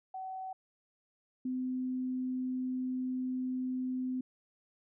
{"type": "tone pair in turn", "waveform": "sine", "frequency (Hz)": [756, 255.6], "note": ["F#5", "C4"], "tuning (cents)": [37, -40], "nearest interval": "octave + perfect fifth", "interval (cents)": 1877, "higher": "first", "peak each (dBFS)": [-38, -32], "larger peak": "second", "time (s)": [[0.14, 0.53], [1.45, 4.21]], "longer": "second", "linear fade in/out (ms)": 5, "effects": []}